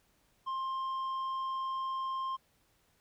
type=tone with tanh clipping; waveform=triangle; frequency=1057 Hz; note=C6; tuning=17 cents sharp; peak=-34 dBFS; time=0.46-2.37 s; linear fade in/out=20 ms; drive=9 dB; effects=pink hiss -71 dBFS RMS until 3 s